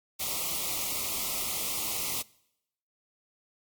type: band-stop noise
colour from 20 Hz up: white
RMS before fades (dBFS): -32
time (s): 0.19-2.23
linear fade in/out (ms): 20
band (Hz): 1300 to 2000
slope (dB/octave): 96
effects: noise-tail reverb RT60 0.8 s tail -23 dB re dry + Opus 48 kbps